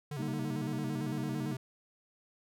square tone with vibrato, 139.1 Hz, C#3, 6 cents sharp, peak -37 dBFS, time 0.11-1.57 s, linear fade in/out 5 ms, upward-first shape square, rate 8.9 Hz, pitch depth 110 cents each way
triangle chord, Eb major, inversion first, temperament equal, 196 / 233.1 / 311.1 Hz, G3 / Bb3 / Eb4, 0 / 0 / 0 cents, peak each -39 / -37 / -37 dBFS, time 0.18-1.55 s, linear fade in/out 20 ms
effects none

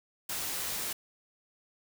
white noise, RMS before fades -35 dBFS, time 0.29-0.93 s, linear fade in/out 5 ms, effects none

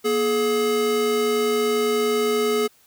square tone pair together, 238.9 / 424 Hz, A#3 / G#4, +43 / +36 cents, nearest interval minor seventh, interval 993 cents, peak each -28 / -20 dBFS, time 0.04-2.68 s, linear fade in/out 20 ms, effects white hiss -57 dBFS RMS until 2.86 s

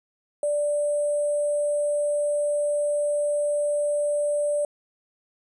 sine tone with sample-and-hold, 587.3 Hz, D5, in tune, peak -21 dBFS, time 0.43-4.65 s, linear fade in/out 2 ms, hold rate 8820 Hz, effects resampled to 24000 Hz

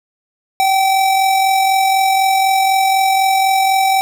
square tone with amplitude modulation, 771 Hz, G5, 29 cents flat, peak -10 dBFS, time 0.6-4.01 s, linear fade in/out 0 ms, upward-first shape sine, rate 44 Hz, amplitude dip 35%, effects none

